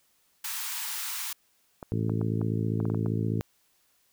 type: high-pass noise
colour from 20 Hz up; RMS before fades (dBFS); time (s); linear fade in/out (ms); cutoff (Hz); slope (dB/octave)
white; -34; 0.44-1.33; 5; 830; 96
type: clicks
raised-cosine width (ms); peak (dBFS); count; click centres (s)
1; -24; 9; 1.828 / 2.096 / 2.214 / 2.415 / 2.802 / 2.854 / 2.9 / 2.946 / 3.061
type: harmonic tone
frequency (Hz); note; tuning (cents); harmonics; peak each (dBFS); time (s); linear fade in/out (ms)
55; A1; 0; 2 / 3 / 4 / 5 / 6 / 7 / 8; -28 / -32 / -34 / -36 / -38 / -39 / -40; 1.92-3.41; 0
effects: white hiss -68 dBFS RMS until 4.12 s